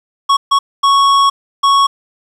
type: tone bursts at uneven times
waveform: square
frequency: 1108.7 Hz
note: C#6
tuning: in tune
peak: -8 dBFS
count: 4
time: 0.29-0.37 / 0.51-0.59 / 0.83-1.3 / 1.63-1.87 s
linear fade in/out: 10 ms
effects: low-pass 6000 Hz 12 dB/octave + 7-bit